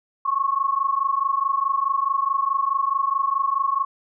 sine tone pair together, 1084 / 1108.7 Hz, C#6 / C#6, -39 / 0 cents, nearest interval unison, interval 39 cents, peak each -22 dBFS, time 0.25-3.85 s, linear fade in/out 10 ms, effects none

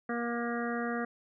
harmonic tone with a mistuned harmonic, 236.9 Hz, A#3, 28 cents sharp, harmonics 1 / 2 / 3 / 5 / 6 / 7 / 8, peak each -34 / -37 / -39 / -41 / -42 / -42 / -43 dBFS, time 0.09-1.05 s, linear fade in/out 5 ms, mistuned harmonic 7, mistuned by -16 cents, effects none

